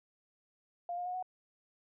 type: tone with pitch steps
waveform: sine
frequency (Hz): 698.5 / 711.5 / 724.8 / 738.3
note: F5 / F5 / F#5 / F#5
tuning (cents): 0 / +32 / -36 / -4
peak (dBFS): -35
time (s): 0.89-1.226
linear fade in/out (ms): 2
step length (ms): 84
effects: none